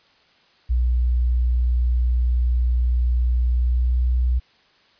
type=tone with pitch glide; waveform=sine; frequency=60.8 to 61.72 Hz; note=B1 to B1; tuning=-26 to 0 cents; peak=-16 dBFS; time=0.69-4.4 s; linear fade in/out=20 ms; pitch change=+26 cents; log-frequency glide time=3.56-3.98 s; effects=white hiss -57 dBFS RMS until 4.99 s + resampled to 11025 Hz

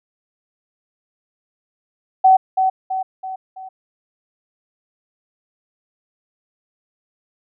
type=tone with echo; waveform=sine; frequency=757 Hz; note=F#5; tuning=39 cents sharp; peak=-7 dBFS; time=2.24-2.37 s; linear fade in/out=10 ms; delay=330 ms; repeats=4; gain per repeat=-6 dB; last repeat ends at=3.69 s; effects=none

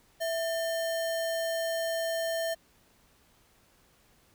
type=tone with sample-and-hold; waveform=sine; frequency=659.3 Hz; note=E5; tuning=in tune; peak=-28 dBFS; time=0.2-2.55 s; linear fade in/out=20 ms; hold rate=2450 Hz; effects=pink hiss -64 dBFS RMS until 4.34 s

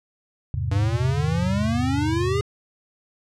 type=chord; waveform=sine; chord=E augmented; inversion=none; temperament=equal; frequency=82.41 / 103.83 / 130.81 Hz; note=E2 / G#2 / B#2; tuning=0 / 0 / 0 cents; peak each=-27 dBFS; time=0.54-2.41 s; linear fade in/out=0 ms
type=exponential sweep; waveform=square; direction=up; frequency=95.7 to 416.3 Hz; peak=-23 dBFS; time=0.71-2.41 s; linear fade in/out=5 ms
effects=low-pass 7000 Hz 12 dB/octave

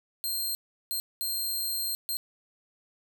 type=tone bursts at uneven times; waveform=10% pulse; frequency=4186 Hz; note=C8; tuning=in tune; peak=-22 dBFS; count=4; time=0.24-0.55 / 0.91-1 / 1.21-1.95 / 2.09-2.17 s; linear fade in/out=0 ms; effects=none

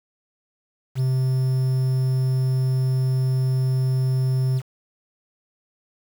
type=tone with quantisation; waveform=triangle; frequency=130 Hz; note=C3; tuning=11 cents flat; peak=-16 dBFS; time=0.95-4.62 s; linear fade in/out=50 ms; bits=7; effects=none

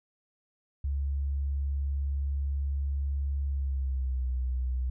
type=tone with pitch glide; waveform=sine; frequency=69.7 to 63.18 Hz; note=C#2 to B1; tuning=+10 to +40 cents; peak=-27 dBFS; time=0.84-4.9 s; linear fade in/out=5 ms; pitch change=-170 cents; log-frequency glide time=3.47-4.26 s; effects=none

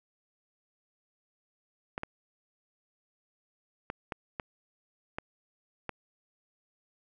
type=clicks; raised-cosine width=0.5 ms; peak=-19 dBFS; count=7; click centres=1.979 / 2.034 / 3.901 / 4.122 / 4.398 / 5.185 / 5.893 s; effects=none

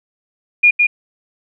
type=tone with echo; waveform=sine; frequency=2429 Hz; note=D#7; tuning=42 cents flat; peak=-6 dBFS; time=0.63-0.71 s; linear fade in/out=10 ms; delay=160 ms; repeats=1; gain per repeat=-3 dB; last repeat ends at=0.87 s; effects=none

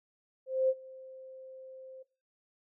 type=tone with ADSR envelope; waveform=sine; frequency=523.3 Hz; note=C5; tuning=in tune; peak=-23 dBFS; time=0.46-2.03 s; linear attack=230 ms; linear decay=46 ms; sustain=-23 dB; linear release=11 ms; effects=noise-tail reverb RT60 0.3 s tail -18 dB re dry

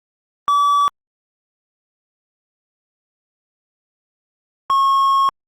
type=tone pair in turn; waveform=triangle; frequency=1149 / 1089.8 Hz; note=D6 / C#6; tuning=-38 / -30 cents; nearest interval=minor second; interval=92 cents; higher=first; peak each=-10 dBFS; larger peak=neither; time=0.48-0.88 / 4.7-5.29 s; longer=second; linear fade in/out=0 ms; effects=Opus 32 kbps

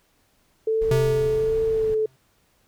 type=tone with vibrato; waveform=sine; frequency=440 Hz; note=A4; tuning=in tune; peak=-19 dBFS; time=0.67-2.06 s; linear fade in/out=5 ms; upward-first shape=sine; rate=1.3 Hz; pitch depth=20 cents each way
type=noise; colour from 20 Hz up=brown; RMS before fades=-35 dBFS; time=0.81-1.95 s; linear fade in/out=10 ms
type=tone with exponential decay; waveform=square; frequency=130.81 Hz; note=C3; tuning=in tune; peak=-19 dBFS; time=0.91-2.16 s; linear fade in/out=2 ms; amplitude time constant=270 ms
effects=pink hiss -64 dBFS RMS until 2.67 s

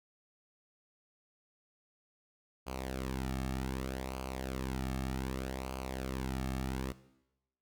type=tone with flanger; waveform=sawtooth; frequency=65.41 Hz; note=C2; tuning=in tune; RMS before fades=-38 dBFS; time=2.66-6.93 s; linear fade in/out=20 ms; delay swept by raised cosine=0.54 to 2.04 ms; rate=0.65 Hz; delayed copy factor=-0.65; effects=noise-tail reverb RT60 0.9 s tail -17 dB re dry

